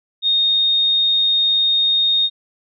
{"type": "tone", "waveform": "sine", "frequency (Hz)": 3699, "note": "A#7", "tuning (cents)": -14, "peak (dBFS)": -13, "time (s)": [0.22, 2.3], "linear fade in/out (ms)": 50, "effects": []}